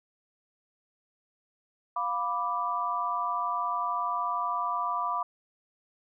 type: chord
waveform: sine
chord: B diminished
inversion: second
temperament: equal with one note detuned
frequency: 704.5 / 987.8 / 1174.7 Hz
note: F5 / B5 / D6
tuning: +15 / 0 / 0 cents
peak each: -35 / -31 / -30 dBFS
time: 1.96-5.23 s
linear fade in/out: 5 ms
effects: none